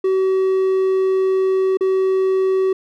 triangle tone with dropouts, 379.6 Hz, F#4, 44 cents sharp, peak -12 dBFS, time 0.04-2.73 s, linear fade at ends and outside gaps 5 ms, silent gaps 1.772-1.808 s, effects none

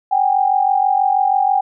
sine tone pair together, 764 / 810.2 Hz, G5 / G#5, -45 / -43 cents, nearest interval minor second, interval 102 cents, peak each -15 dBFS, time 0.11-1.61 s, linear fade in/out 10 ms, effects none

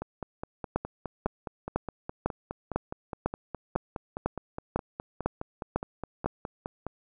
two click trains, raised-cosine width 1 ms, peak -12 / -20 dBFS, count 12 / 34, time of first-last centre 0.76-6.26 / 0.02-6.866 s, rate 2 / 4.82 Hz, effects none

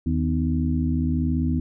harmonic tone with a mistuned harmonic, 78 Hz, D#2, 5 cents sharp, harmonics 1 / 2 / 3 / 4, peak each -24 / -26 / -24 / -31 dBFS, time 0.06-1.6 s, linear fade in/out 5 ms, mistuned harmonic 3, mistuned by +120 cents, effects none

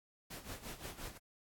pink noise with tremolo, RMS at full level -45 dBFS, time 0.3-1.18 s, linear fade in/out 10 ms, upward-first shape sine, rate 5.7 Hz, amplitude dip 75%, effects AAC 64 kbps

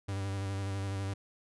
45% pulse tone with vibrato, 98 Hz, G2, in tune, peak -33 dBFS, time 0.08-1.14 s, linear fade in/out 10 ms, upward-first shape square, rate 12 Hz, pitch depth 24 cents each way, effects resampled to 24000 Hz

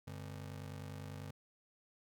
35% pulse ring-modulated tone, 118.6 Hz, A#2, 30 cents sharp, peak -40 dBFS, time 0.07-1.31 s, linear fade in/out 5 ms, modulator 25 Hz, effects none

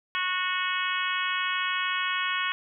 harmonic tone, 367 Hz, F#4, 14 cents flat, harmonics 3 / 4 / 5 / 6 / 7 / 8 / 9, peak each -31 / -32 / -33 / -34 / -34 / -35 / -36 dBFS, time 0.15-2.52 s, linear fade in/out 0 ms, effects none

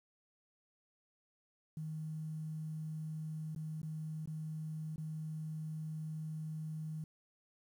sine tone with dropouts, 156.5 Hz, D#3, 10 cents sharp, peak -39 dBFS, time 1.77-7.04 s, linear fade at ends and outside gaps 2 ms, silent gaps 3.549-3.561 / 3.817-3.83 / 4.258-4.274 / 4.96-4.98 s, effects 11-bit

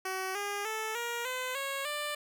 10% pulse tone with pitch steps, 377.3 / 406.7 / 438.4 / 472.6 / 509.5 / 549.2 / 592 Hz, F#4 / G#4 / A4 / A#4 / C5 / C#5 / D5, +34 / -36 / -6 / +24 / -46 / -16 / +14 cents, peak -25 dBFS, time 0.05-2.15 s, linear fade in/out 5 ms, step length 300 ms, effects none

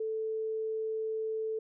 sine tone, 440 Hz, A4, in tune, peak -31 dBFS, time 0-1.59 s, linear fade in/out 5 ms, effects none

